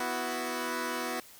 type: chord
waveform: 10% pulse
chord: B suspended fourth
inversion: none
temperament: equal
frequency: 246.9 / 329.6 / 370 Hz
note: B3 / E4 / F#4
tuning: 0 / 0 / 0 cents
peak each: -27 / -29 / -28 dBFS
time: 0-1.2 s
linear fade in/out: 2 ms
effects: white hiss -53 dBFS RMS until 1.39 s